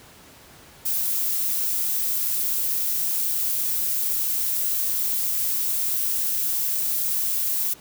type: noise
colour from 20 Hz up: violet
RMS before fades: -24 dBFS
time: 0.85-7.74 s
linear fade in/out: 10 ms
effects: pink hiss -48 dBFS RMS until 7.8 s + high-pass 60 Hz 12 dB/octave